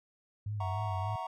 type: tone with vibrato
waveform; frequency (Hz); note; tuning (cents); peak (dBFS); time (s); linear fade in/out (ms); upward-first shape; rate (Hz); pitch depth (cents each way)
sine; 100; G2; +35; -33; 0.46-1.16; 5; sine; 3.4; 100
type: chord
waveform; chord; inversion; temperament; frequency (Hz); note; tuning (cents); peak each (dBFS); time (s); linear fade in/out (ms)
triangle; F# dominant seventh; third; equal; 659.3 / 740 / 932.3 / 1108.7; E5 / F#5 / A#5 / C#6; 0 / 0 / 0 / 0; -42 / -38 / -37 / -41; 0.6-1.27; 5
effects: none